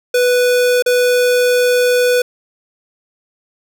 square tone with dropouts, 493.9 Hz, B4, in tune, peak -11 dBFS, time 0.14-2.22 s, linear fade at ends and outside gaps 5 ms, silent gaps 0.824-0.861 s, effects none

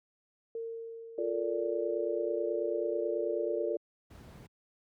sine tone with exponential decay, 457 Hz, A#4, 34 cents flat, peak -34 dBFS, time 0.55-2.72 s, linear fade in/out 2 ms, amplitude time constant 470 ms
sine chord, Bb major seventh, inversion second, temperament just, 349.6 / 437 / 466.2 / 582.7 Hz, F4 / A4 / Bb4 / D5, +2 / -12 / 0 / -14 cents, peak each -35 dBFS, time 1.18-3.77 s, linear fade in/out 5 ms
brown noise, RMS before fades -46 dBFS, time 4.1-4.47 s, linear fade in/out 10 ms
effects high-pass 80 Hz 12 dB/octave

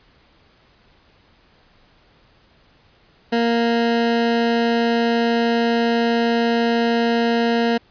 20% pulse tone, 233.1 Hz, A#3, in tune, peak -11 dBFS, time 3.32-7.78 s, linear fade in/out 10 ms, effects pink hiss -55 dBFS RMS until 7.9 s + resampled to 11025 Hz

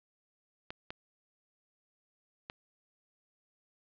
clicks, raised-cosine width 0.3 ms, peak -24 dBFS, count 3, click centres 0.705 / 0.905 / 2.499 s, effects resampled to 11025 Hz + 9-bit

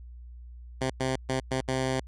10% pulse tone bursts at uneven times, 130.81 Hz, C3, in tune, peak -18 dBFS, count 5, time 0.81-0.9 / 1-1.16 / 1.29-1.4 / 1.51-1.61 / 1.68-2 s, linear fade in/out 5 ms, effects added 60 Hz sine -42 dBFS peak until 2.07 s + resampled to 22050 Hz

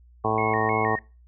harmonic tone, 109.6 Hz, A2, 6 cents flat, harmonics 1 / 2 / 3 / 4 / 5 / 6 / 7 / 8 / 9 / 10, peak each -31 / -33 / -33 / -27 / -35 / -31 / -27 / -33 / -31 / -29 dBFS, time 0.24-0.96 s, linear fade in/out 10 ms
sine tone with vibrato, 2009 Hz, B6, 29 cents sharp, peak -29 dBFS, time 0.38-0.99 s, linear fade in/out 2 ms, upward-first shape square, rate 3.2 Hz, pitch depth 140 cents each way
effects noise-tail reverb RT60 0.3 s tail -22 dB re dry + added 60 Hz sine -50 dBFS peak until 1.27 s

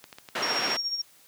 clicks, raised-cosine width 0.2 ms, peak -25 dBFS, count 5, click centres 0.041 / 0.128 / 0.185 / 0.288 / 0.38 s
white band-pass noise, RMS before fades -30 dBFS, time 0.35-0.77 s, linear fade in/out 5 ms, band 250 to 2300 Hz, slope 12 dB/octave
sine tone with tremolo, 5560 Hz, F8, 9 cents flat, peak -25 dBFS, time 0.42-1.02 s, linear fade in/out 10 ms, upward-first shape sine, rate 14 Hz, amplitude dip 60%
effects white hiss -57 dBFS RMS until 1.27 s + high-pass 80 Hz 12 dB/octave

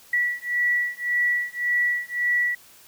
sine beating tone pair, 1945 / 1946.8 Hz, B6 / B6, -27 / -25 cents, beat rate 1.8 Hz, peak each -24 dBFS, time 0.13-2.55 s, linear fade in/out 5 ms, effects white hiss -51 dBFS RMS until 2.87 s

